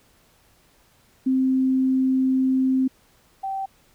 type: tone pair in turn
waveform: sine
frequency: 261.6 / 775.4 Hz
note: C4 / G5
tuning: 0 / -19 cents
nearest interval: octave + perfect fifth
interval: 1881 cents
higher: second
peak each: -17 / -25 dBFS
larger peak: first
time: 1.26-2.88 / 3.43-3.66 s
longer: first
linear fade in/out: 10 ms
effects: pink hiss -59 dBFS RMS until 3.94 s